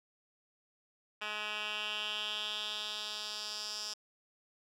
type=tone with band-pass filter sweep; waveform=10% pulse; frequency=211.3 Hz; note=G#3; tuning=30 cents sharp; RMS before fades=-39 dBFS; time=1.21-3.94 s; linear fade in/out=10 ms; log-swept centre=2300 to 5300 Hz; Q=3.5; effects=none